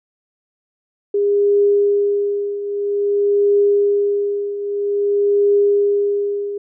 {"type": "tone with tremolo", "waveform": "sine", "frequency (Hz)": 406.2, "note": "G#4", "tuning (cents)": -38, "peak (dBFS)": -10, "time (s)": [1.14, 6.58], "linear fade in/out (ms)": 5, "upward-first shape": "triangle", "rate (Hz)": 0.51, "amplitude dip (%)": 75, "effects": []}